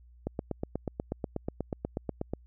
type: click train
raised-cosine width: 2 ms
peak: -18 dBFS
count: 18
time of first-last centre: 0.27-2.336 s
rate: 8.23 Hz
effects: added 60 Hz sine -53 dBFS peak until 2.46 s